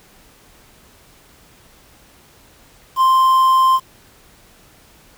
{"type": "tone with quantisation", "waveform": "triangle", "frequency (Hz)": 1046.5, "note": "C6", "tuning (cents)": 0, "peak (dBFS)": -8, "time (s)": [2.96, 3.8], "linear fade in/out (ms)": 50, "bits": 6, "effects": ["pink hiss -49 dBFS RMS until 5.17 s"]}